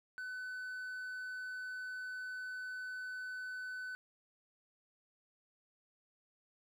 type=tone; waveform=triangle; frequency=1506 Hz; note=F#6; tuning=30 cents sharp; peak=-39 dBFS; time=0.18-3.95 s; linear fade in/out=0 ms; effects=none